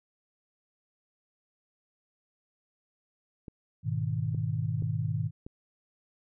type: clicks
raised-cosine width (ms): 3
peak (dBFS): -29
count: 4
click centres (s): 3.482 / 4.347 / 4.823 / 5.465
type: chord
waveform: sine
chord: G# minor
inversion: none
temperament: equal with one note detuned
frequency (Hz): 103.83 / 123.47 / 156.1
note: G#2 / B2 / D#3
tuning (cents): 0 / 0 / +6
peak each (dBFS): -32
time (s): 3.83-5.31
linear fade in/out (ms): 50
effects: none